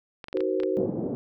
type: clicks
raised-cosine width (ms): 0.3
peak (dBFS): -22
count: 7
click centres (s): 0.242 / 0.284 / 0.329 / 0.371 / 0.406 / 0.601 / 0.634
type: chord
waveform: sine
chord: C half-diminished seventh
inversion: first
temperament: just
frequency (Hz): 314 / 376.7 / 470.9 / 523.3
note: Eb4 / Gb4 / Bb4 / C5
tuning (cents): +16 / +31 / +18 / 0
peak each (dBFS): -31 / -26 / -31 / -30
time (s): 0.34-0.86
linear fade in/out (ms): 5
type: band-pass noise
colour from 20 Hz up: pink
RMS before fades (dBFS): -30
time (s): 0.77-1.15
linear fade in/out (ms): 0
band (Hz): 150 to 520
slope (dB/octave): 24
effects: none